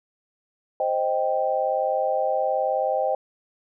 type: chord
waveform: sine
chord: C minor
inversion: none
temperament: equal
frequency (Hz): 523.3 / 622.3 / 784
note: C5 / Eb5 / G5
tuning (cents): 0 / 0 / 0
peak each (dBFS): -25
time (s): 0.8-3.15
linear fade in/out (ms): 2
effects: none